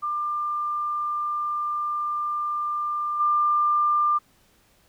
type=tone with level steps; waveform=sine; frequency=1194 Hz; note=D6; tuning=28 cents sharp; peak=-24 / -18 dBFS; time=0.02-4.19 s; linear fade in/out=20 ms; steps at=3.19 s; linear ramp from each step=20 ms; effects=pink hiss -61 dBFS RMS until 4.88 s